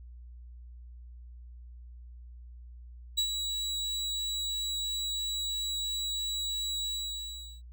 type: tone with ADSR envelope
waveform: 35% pulse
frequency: 3899 Hz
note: B7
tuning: 23 cents flat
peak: -22 dBFS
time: 3.17-7.62 s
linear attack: 15 ms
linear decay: 82 ms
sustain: -7 dB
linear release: 760 ms
effects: added 60 Hz sine -45 dBFS peak until 7.72 s